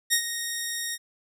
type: tone with ADSR envelope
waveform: 10% pulse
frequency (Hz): 1864.7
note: A#6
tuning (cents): 0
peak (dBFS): -9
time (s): 0.1-0.98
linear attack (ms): 30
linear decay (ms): 82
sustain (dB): -11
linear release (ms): 42
effects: none